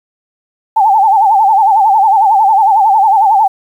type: tone with vibrato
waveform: sine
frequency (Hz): 830.6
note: G#5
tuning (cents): 0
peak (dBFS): -5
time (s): 0.76-3.48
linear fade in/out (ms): 10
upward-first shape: sine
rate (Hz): 11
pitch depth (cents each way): 140
effects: 7-bit